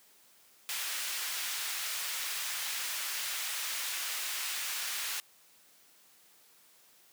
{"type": "high-pass noise", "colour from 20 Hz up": "pink", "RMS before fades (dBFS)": -36, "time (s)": [0.69, 5.2], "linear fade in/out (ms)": 0, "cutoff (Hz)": 1800, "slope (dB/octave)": 12, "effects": ["white hiss -62 dBFS RMS until 7.12 s", "high-pass 150 Hz 12 dB/octave"]}